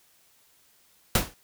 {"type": "noise with exponential decay", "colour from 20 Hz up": "pink", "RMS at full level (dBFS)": -17, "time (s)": [1.15, 1.34], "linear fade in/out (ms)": 2, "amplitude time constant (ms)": 41, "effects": ["white hiss -62 dBFS RMS until 1.43 s"]}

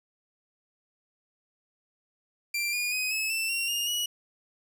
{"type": "tone with pitch steps", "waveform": "sawtooth", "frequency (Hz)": [2364, 2436, 2510, 2587, 2666, 2747, 2831, 2917], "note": ["D7", "D#7", "D#7", "E7", "E7", "F7", "F7", "F#7"], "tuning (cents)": [11, -37, 15, -33, 19, -29, 23, -25], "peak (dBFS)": -24, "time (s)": [2.54, 4.06], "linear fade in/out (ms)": 5, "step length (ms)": 190, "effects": []}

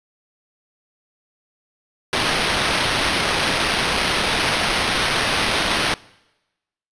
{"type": "noise with sample-and-hold", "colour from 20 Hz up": "blue", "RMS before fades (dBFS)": -20, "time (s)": [2.13, 5.94], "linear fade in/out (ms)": 0, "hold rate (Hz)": 7350, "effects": ["noise-tail reverb RT60 1.0 s tail -23 dB re dry", "resampled to 22050 Hz"]}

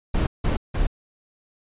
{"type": "noise bursts", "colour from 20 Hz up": "brown", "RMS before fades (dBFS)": -20, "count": 3, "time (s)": [0.14, 0.87], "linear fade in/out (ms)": 10, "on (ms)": 130, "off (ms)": 170, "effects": ["resampled to 8000 Hz"]}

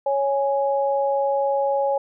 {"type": "tone pair together", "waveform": "sine", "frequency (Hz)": [554.4, 830.6], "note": ["C#5", "G#5"], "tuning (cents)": [0, 0], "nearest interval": "perfect fifth", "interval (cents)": 700, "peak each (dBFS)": [-20, -23], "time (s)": [0.06, 1.98], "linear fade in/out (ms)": 5, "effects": []}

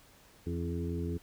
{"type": "harmonic tone with a mistuned harmonic", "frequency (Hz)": 85, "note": "F2", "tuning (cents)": -46, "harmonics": [1, 2, 3, 4, 5], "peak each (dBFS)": [-35, -38, -40, -41, -42], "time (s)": [0.46, 1.18], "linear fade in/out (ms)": 10, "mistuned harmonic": 3, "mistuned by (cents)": 46, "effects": ["pink hiss -60 dBFS RMS until 1.22 s"]}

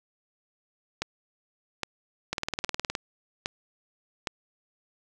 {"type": "two click trains", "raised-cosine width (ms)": 0.2, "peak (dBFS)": [-11, -11], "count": [13, 5], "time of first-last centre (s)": [[2.33, 2.952], [1.02, 4.272]], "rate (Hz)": [19.3, 1.23], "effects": []}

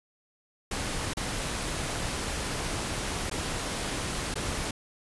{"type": "noise with dropouts", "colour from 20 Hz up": "pink", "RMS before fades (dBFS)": -32, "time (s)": [0.71, 4.71], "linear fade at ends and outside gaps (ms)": 5, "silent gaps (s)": [[1.136, 1.169], [3.299, 3.312], [4.342, 4.355]], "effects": ["resampled to 24000 Hz"]}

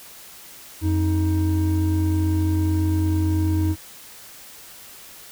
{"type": "tone pair together", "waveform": "triangle", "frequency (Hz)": [88.48, 314.5], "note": ["F2", "D#4"], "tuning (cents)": [23, 19], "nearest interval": "octave + minor seventh", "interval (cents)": 2196, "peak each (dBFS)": [-17, -21], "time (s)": [0.81, 3.76], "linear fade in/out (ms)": 50, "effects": ["white hiss -43 dBFS RMS until 5.31 s"]}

